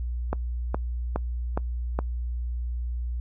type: click train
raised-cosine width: 1 ms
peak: -12 dBFS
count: 5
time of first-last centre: 0.33-1.99 s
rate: 2.41 Hz
effects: noise-tail reverb RT60 0.1 s tail -25 dB re dry + added 60 Hz sine -27 dBFS peak until 3.2 s